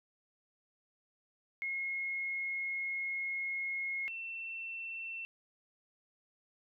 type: tone pair in turn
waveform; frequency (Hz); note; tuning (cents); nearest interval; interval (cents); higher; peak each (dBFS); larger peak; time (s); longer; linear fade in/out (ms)
sine; 2160 / 2691; C#7 / E7; -45 / +35; major third; 380; second; -34 / -39; first; 1.62-4.08 / 4.08-5.25; first; 0
effects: none